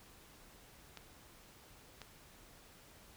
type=clicks; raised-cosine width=0.2 ms; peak=-30 dBFS; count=2; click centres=0.973 / 2.017 s; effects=pink hiss -60 dBFS RMS until 3.16 s